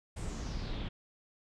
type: noise with low-pass filter sweep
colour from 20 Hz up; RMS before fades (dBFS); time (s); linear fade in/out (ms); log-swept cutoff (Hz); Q
brown; -38; 0.16-0.89; 10; 9100 to 3100; 3.9
effects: none